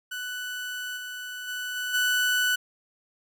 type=tone with level steps; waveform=30% pulse; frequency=1489 Hz; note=F#6; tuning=11 cents sharp; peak=-29 / -32 / -28 / -26 / -19 dBFS; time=0.11-2.56 s; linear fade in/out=10 ms; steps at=0.96 / 1.47 / 1.75 / 1.93 s; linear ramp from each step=20 ms; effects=none